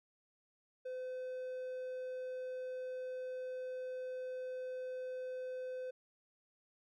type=tone; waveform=triangle; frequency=510 Hz; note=C5; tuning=44 cents flat; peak=-38 dBFS; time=0.85-5.91 s; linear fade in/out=10 ms; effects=none